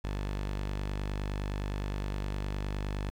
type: tone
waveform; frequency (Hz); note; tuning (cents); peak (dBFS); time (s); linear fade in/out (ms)
sawtooth; 49.7; G1; +25; -28; 0.04-3.1; 0
effects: low-pass 6000 Hz 12 dB/octave + 9-bit